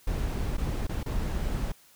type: noise with dropouts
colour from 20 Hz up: brown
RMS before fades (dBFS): -29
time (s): 0.07-1.72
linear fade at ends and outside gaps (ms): 5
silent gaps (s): 0.57-0.58 / 0.87-0.892 / 1.031-1.06
effects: white hiss -58 dBFS RMS until 1.95 s